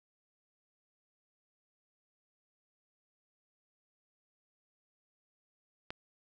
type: click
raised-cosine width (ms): 0.3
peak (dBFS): -23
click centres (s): 5.905
effects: none